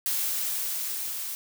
blue noise with level ramp, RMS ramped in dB -27 to -34 dBFS, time 0.06-1.35 s, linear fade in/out 0 ms, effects none

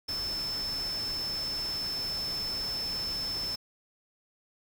sine tone in noise, 5274 Hz, E8, in tune, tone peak -31 dBFS, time 0.08-3.56 s, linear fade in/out 10 ms, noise pink, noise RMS -42 dBFS, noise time 0.08-3.56 s, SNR +8 dB, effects none

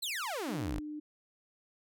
sawtooth exponential sweep, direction down, 4300 to 38.59 Hz, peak -31 dBFS, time 0.02-0.8 s, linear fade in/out 10 ms
sine tone, 300.8 Hz, D4, 42 cents sharp, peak -38 dBFS, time 0.48-1 s, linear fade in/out 10 ms
effects none

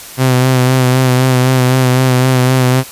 sawtooth tone with vibrato, 128.3 Hz, C3, 34 cents flat, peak -4 dBFS, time 0.17-2.84 s, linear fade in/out 50 ms, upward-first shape sine, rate 3.9 Hz, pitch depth 32 cents each way, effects white hiss -31 dBFS RMS until 2.91 s + resampled to 32000 Hz

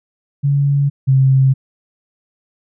sine tone pair in turn, 141.3 / 133.37 Hz, C#3 / C3, +34 / +34 cents, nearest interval minor second, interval 100 cents, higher first, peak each -11 / -8 dBFS, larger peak second, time 0.43-0.9 / 1.07-1.54 s, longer neither, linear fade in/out 20 ms, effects none

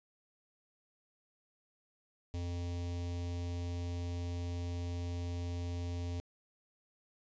square tone with notch filter, 87.2 Hz, F2, 2 cents flat, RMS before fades -38 dBFS, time 2.34-6.2 s, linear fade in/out 0 ms, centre 1400 Hz, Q 0.82, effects resampled to 16000 Hz

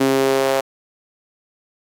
sawtooth tone with high-pass filter sweep, 134.6 Hz, C3, 49 cents sharp, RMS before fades -17 dBFS, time 0-0.61 s, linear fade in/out 10 ms, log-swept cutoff 300 to 560 Hz, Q 2.8, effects AAC 64 kbps

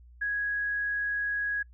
sine tone, 1661.2 Hz, G#6, in tune, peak -27 dBFS, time 0.21-1.63 s, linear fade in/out 10 ms, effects noise-tail reverb RT60 0.1 s tail -25 dB re dry + added 60 Hz sine -50 dBFS peak until 1.73 s

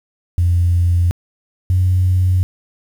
sine tone pair in turn, 87.31 / 91.66 Hz, F2 / F#2, 0 / -16 cents, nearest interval minor second, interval 84 cents, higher second, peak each -10 / -10 dBFS, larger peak neither, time 0.38-1.11 / 1.7-2.43 s, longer neither, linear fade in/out 0 ms, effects tanh soft clip ceiling -6 dBFS + 7-bit

